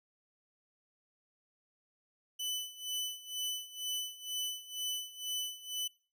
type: tone with tremolo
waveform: sawtooth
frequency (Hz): 2998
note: F#7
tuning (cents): +22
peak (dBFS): -30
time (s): 2.39-5.88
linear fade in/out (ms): 10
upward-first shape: sine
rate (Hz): 2.1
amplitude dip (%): 85
effects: noise-tail reverb RT60 0.4 s tail -23 dB re dry